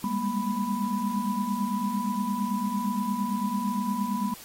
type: tone cluster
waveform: sine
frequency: 197.6 / 206.4 / 236.3 / 990 Hz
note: G3 / G#3 / A#3 / B5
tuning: +14 / -10 / +24 / +4 cents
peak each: -31 dBFS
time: 0.04-4.34 s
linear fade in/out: 2 ms
effects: white hiss -46 dBFS RMS until 4.44 s + AAC 48 kbps